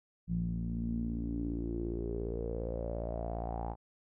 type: tone with low-pass filter sweep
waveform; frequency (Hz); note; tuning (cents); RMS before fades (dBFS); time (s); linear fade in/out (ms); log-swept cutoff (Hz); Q
sawtooth; 57.3; A#1; -29; -36; 0.27-3.76; 50; 170 to 840; 7.2
effects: none